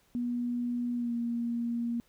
sine tone with pitch glide, 242 to 235.5 Hz, B3 to A#3, -35 to +18 cents, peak -29 dBFS, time 0.15-2 s, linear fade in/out 0 ms, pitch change -47 cents, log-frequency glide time 0.95-1.13 s, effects pink hiss -67 dBFS RMS until 2.08 s

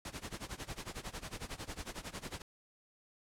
pink noise with tremolo, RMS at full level -41 dBFS, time 0.05-2.42 s, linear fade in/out 2 ms, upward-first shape sine, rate 11 Hz, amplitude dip 90%, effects low-pass 10000 Hz 12 dB/octave

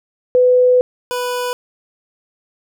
sine / 25% pulse tone pair in turn, 500 / 494 Hz, B4 / B4, +21 / 0 cents, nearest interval unison, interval 21 cents, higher first, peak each -8 / -15 dBFS, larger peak first, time 0.35-0.81 / 1.11-1.53 s, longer first, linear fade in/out 0 ms, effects none

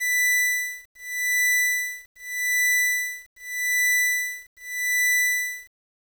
45% pulse tone with tremolo, 1983 Hz, B6, 7 cents sharp, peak -18 dBFS, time 0-5.77 s, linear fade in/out 20 ms, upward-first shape sine, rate 0.83 Hz, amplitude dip 100%, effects 9-bit

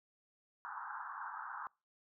pink band-pass noise, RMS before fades -45 dBFS, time 0.65-1.67 s, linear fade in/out 0 ms, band 820 to 1600 Hz, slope 96 dB/octave, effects noise-tail reverb RT60 0.3 s tail -26 dB re dry

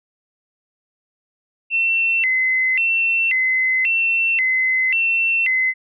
sine tone with vibrato, 2349 Hz, D7, in tune, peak -15 dBFS, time 1.7-5.74 s, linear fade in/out 50 ms, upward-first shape square, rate 0.93 Hz, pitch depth 240 cents each way, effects none

